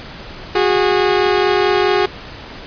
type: tone pair together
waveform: sawtooth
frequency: 365.3 / 410 Hz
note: F#4 / G#4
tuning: -22 / -22 cents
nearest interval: major second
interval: 200 cents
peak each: -11 dBFS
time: 0.55-2.06 s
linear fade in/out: 5 ms
effects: pink hiss -33 dBFS RMS until 2.66 s + resampled to 11025 Hz